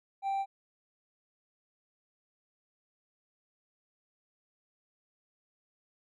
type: tone with hard clipping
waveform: sine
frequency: 784 Hz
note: G5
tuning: in tune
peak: -30 dBFS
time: 0.22-0.46 s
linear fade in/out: 50 ms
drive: 2 dB
effects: none